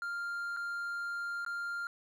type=tone with dropouts; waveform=triangle; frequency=1396.9 Hz; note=F6; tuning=in tune; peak=-33 dBFS; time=0.02-1.87 s; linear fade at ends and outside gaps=1 ms; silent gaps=0.565-0.57 / 1.449-1.463 s; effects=none